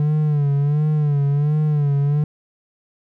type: tone with vibrato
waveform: triangle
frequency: 146.83 Hz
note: D3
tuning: in tune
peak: -13 dBFS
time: 0-2.24 s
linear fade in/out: 2 ms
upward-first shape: sine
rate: 1.4 Hz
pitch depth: 73 cents each way
effects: none